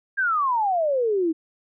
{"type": "exponential sweep", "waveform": "sine", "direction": "down", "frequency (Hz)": [1636, 311.1], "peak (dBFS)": -19, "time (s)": [0.17, 1.33], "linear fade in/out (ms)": 20, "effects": []}